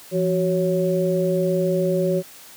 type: tone cluster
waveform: sine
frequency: 171.5 / 373.2 / 555 Hz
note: F3 / F#4 / C#5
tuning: -31 / +15 / +2 cents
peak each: -22 dBFS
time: 0.11-2.23 s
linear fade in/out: 50 ms
effects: white hiss -44 dBFS RMS until 2.56 s + high-pass 100 Hz 12 dB/octave